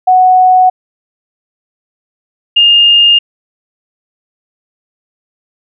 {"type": "tone pair in turn", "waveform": "sine", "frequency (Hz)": [740, 2825], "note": ["F#5", "F7"], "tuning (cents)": [0, 19], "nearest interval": "octave + major seventh", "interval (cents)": 2319, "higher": "second", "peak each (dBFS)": -3, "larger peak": "neither", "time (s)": [[0.07, 0.7], [2.56, 3.19]], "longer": "neither", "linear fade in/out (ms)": 10, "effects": []}